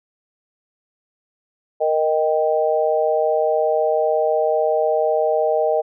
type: chord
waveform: sine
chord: Eb major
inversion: second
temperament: equal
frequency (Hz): 466.2 / 622.3 / 784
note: Bb4 / Eb5 / G5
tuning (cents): 0 / 0 / 0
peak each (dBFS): -20 / -18 / -23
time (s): 1.8-5.82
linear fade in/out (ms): 20
effects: none